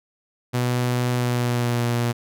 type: tone with pitch glide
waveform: sawtooth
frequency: 123.3 to 119.44 Hz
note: B2 to A#2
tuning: -2 to +43 cents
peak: -16 dBFS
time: 0.53-2.13 s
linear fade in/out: 20 ms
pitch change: -55 cents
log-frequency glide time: 1.15-1.86 s
effects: none